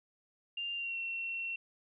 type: tone with pitch glide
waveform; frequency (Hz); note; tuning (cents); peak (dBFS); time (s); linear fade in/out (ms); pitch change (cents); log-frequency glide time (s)
sine; 2794 to 2719; F7 to F7; 0 to -47; -35; 0.57-1.56; 5; -47; 0.75-0.97
effects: none